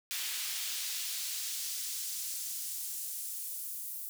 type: noise with high-pass filter sweep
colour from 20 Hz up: pink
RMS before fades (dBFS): -38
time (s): 0.11-4.09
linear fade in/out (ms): 0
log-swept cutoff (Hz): 2700 to 12000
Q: 0.86
effects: none